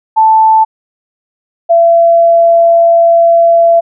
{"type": "tone pair in turn", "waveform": "sine", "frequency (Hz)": [880, 674.8], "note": ["A5", "E5"], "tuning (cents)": [0, 40], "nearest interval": "perfect fourth", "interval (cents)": 460, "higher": "first", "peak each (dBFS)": -3, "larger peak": "neither", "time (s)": [[0.16, 0.65], [1.69, 3.81]], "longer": "second", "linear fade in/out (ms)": 20, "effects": []}